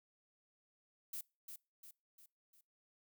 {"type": "noise with echo", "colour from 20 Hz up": "violet", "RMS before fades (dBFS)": -44, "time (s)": [1.13, 1.21], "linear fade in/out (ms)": 5, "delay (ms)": 350, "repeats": 4, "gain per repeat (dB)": -6, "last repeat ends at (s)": 2.61, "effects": ["noise-tail reverb RT60 0.3 s tail -25 dB re dry"]}